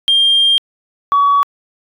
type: tone pair in turn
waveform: sine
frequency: 3200 / 1131.4 Hz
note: G7 / C#6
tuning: +35 / +35 cents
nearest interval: octave + tritone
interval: 1800 cents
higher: first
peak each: -7 dBFS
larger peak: neither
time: 0.08-0.58 / 1.12-1.43 s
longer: first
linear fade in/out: 0 ms
effects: tanh soft clip ceiling -5 dBFS